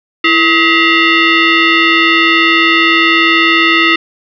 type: tone with frequency modulation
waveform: sine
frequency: 331.5 Hz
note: E4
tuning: 10 cents sharp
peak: -6 dBFS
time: 0.24-3.96 s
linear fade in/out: 5 ms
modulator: 804 Hz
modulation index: 3.7
effects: none